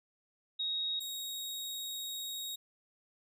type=tone pair in turn; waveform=sine / sawtooth; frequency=3769 / 3769 Hz; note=A#7 / A#7; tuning=+18 / +18 cents; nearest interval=unison; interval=0 cents; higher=neither; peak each=-32 / -35 dBFS; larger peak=first; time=0.59-1 / 1-2.56 s; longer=second; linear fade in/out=10 ms; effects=none